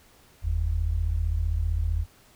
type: tone pair together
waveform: sine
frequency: 45.35 / 80.8 Hz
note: F#1 / E2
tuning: -34 / -34 cents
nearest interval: minor seventh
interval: 1000 cents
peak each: -26 / -25 dBFS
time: 0.42-2.06 s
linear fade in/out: 50 ms
effects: pink hiss -57 dBFS RMS until 2.35 s